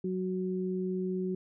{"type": "tone pair together", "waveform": "sine", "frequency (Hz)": [185.41, 370], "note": ["F#3", "F#4"], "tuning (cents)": [4, 0], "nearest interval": "octave", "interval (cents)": 1196, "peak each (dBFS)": [-32, -33], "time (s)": [0.04, 1.35], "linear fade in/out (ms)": 5, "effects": []}